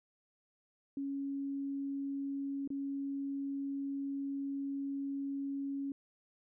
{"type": "tone with dropouts", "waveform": "sine", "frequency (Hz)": 277.2, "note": "C#4", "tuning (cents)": 0, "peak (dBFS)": -35, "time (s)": [0.97, 5.92], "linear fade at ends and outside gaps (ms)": 2, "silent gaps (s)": [2.676, 2.703], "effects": []}